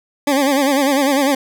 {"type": "tone with vibrato", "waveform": "20% pulse", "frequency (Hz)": 277.2, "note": "C#4", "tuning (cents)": 0, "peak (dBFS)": -8, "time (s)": [0.27, 1.35], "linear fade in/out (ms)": 5, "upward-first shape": "sine", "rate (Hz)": 10, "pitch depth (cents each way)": 94, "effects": []}